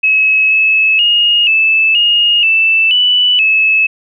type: tone with pitch steps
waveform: sine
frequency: 2573 / 2593 / 2858 / 2625 / 2855 / 2648 / 2971 / 2596 Hz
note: E7 / E7 / F7 / E7 / F7 / E7 / F#7 / E7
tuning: -43 / -29 / +39 / -8 / +37 / +7 / +6 / -27 cents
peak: -7 dBFS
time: 0.03-3.87 s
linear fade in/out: 10 ms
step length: 480 ms
effects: none